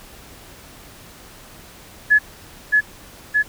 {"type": "tone with echo", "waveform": "sine", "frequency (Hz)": 1704, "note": "G#6", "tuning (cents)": 44, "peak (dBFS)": -9, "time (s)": [2.1, 2.19], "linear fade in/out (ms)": 20, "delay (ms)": 620, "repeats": 2, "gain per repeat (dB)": -2, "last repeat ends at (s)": 3.43, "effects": ["pink hiss -43 dBFS RMS until 3.48 s"]}